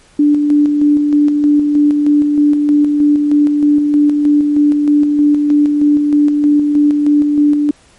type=tone with tremolo; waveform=sine; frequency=293.7 Hz; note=D4; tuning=in tune; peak=-6 dBFS; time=0.19-7.71 s; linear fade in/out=5 ms; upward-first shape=square; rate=3.2 Hz; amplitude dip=35%; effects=pink hiss -47 dBFS RMS until 7.98 s + MP3 48 kbps